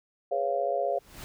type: chord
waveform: sine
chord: C# dominant seventh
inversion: second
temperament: just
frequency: 415.8 / 498.9 / 554.4 / 693 Hz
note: G#4 / B4 / C#5 / E#5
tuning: +2 / +17 / 0 / -14 cents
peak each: -34 / -34 / -29 / -29 dBFS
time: 0.31-0.99 s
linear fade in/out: 10 ms
type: noise with exponential growth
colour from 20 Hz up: pink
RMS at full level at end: -40 dBFS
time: 0.81-1.24 s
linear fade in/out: 0 ms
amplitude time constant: 92 ms
effects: none